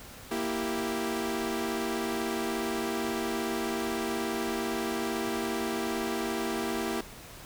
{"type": "chord", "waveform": "sawtooth", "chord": "E diminished", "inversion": "second", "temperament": "equal", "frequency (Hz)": [233.1, 329.6, 392], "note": ["Bb3", "E4", "G4"], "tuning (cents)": [0, 0, 0], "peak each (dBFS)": -30, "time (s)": [0.31, 7.01], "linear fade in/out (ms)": 5, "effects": ["pink hiss -47 dBFS RMS until 7.45 s"]}